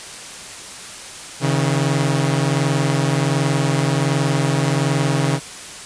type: tone pair together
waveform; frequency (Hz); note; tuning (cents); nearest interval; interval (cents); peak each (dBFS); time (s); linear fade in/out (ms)
sawtooth; 136.97 / 158.3; C#3 / D#3; -20 / +30; minor third; 250; -14 / -16; 1.4-5.4; 50
effects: white hiss -34 dBFS RMS until 5.85 s + resampled to 22050 Hz

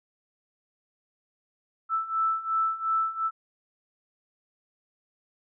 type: beating tone pair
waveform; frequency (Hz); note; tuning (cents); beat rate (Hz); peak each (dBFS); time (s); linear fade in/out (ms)
sine; 1318.5 / 1321.3; E6 / E6; 0 / +4; 2.8; -29 / -26; 1.89-3.31; 50
effects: none

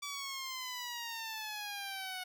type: exponential sweep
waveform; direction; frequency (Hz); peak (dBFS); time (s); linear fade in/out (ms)
10% pulse; down; 1157 to 732; -31; 0.02-2.24; 10
effects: none

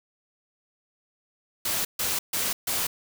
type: noise bursts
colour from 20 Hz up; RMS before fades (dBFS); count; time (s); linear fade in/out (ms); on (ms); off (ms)
white; -27; 4; 1.65-2.87; 5; 200; 140
effects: none

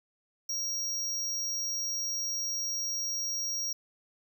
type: tone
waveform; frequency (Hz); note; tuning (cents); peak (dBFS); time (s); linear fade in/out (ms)
square; 5640; F8; +16; -31; 0.49-3.73; 5
effects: none

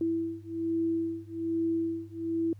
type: beating tone pair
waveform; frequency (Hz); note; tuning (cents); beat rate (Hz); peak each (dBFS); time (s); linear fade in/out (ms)
sine; 329.6 / 330.8; E4 / E4; 0 / +6; 1.2; -31; 0.01-2.53; 2
effects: added 101 Hz sine -46 dBFS peak until 2.59 s + pink hiss -70 dBFS RMS until 2.59 s

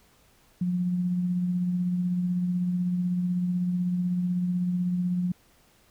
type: tone with tremolo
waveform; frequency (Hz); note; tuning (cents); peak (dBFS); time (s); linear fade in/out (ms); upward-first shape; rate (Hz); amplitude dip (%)
sine; 178.8; F3; +41; -22; 0.61-5.32; 5; triangle; 16; 35
effects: pink hiss -61 dBFS RMS until 5.9 s

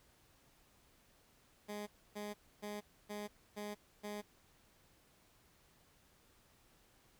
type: tone bursts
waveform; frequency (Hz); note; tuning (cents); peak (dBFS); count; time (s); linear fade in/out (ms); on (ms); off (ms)
15% pulse; 207.7; G#3; 0; -36; 6; 1.68-4.22; 20; 190; 280
effects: pink hiss -69 dBFS RMS until 7.19 s

